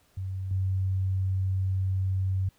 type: tone with level steps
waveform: sine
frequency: 94.8 Hz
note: F#2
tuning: 43 cents sharp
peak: -30 / -24 dBFS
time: 0.17-2.49 s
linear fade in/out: 5 ms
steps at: 0.51 s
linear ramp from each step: 2 ms
effects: pink hiss -65 dBFS RMS until 2.58 s